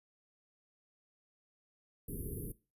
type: band-stop noise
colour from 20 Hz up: pink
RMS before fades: -41 dBFS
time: 2.08-2.52 s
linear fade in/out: 5 ms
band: 460 to 10000 Hz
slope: 96 dB/octave
effects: noise-tail reverb RT60 0.3 s tail -19 dB re dry + resampled to 32000 Hz